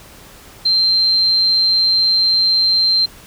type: tone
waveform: sine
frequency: 4142 Hz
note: C8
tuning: 18 cents flat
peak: -11 dBFS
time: 0.65-3.06 s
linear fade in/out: 10 ms
effects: pink hiss -41 dBFS RMS until 3.26 s